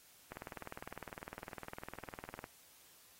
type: click train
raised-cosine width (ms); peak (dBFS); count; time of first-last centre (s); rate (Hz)
0.5; -30; 43; 0.32-2.441; 19.8
effects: white hiss -63 dBFS RMS until 3.19 s + AAC 48 kbps